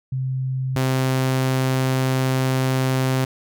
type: tone pair in turn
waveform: sine / sawtooth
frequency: 130.81 / 130.81 Hz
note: C3 / C3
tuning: 0 / 0 cents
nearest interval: unison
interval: 0 cents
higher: neither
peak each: -21 / -14 dBFS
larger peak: second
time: 0.12-0.76 / 0.76-3.25 s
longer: second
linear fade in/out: 5 ms
effects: none